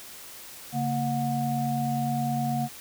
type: tone cluster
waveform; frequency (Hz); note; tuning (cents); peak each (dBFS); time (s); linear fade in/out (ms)
sine; 140.2 / 229.8 / 726; C#3 / A#3 / F#5; +20 / -25 / -33; -29; 0.72-2.69; 50
effects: white hiss -44 dBFS RMS until 2.8 s